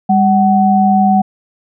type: tone pair together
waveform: sine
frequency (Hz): 200.2 / 751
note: G3 / F#5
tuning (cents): +37 / +26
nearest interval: octave + major seventh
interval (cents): 2289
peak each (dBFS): -10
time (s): 0.09-1.22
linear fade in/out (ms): 10
effects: none